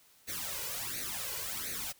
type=noise with flanger; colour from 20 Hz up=white; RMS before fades=-38 dBFS; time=0.27-1.93 s; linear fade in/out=20 ms; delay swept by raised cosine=0.47 to 2.07 ms; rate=1.4 Hz; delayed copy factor=+0.8; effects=white hiss -63 dBFS RMS until 1.99 s